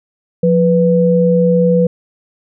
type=tone pair together; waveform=sine; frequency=176.14 / 493.9 Hz; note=F3 / B4; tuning=+15 / 0 cents; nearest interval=octave + tritone; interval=1785 cents; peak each=-11 dBFS; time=0.43-1.87 s; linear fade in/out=5 ms; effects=none